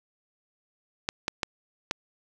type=clicks; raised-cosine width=0.2 ms; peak=-9 dBFS; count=4; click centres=1.089 / 1.281 / 1.432 / 1.911 s; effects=none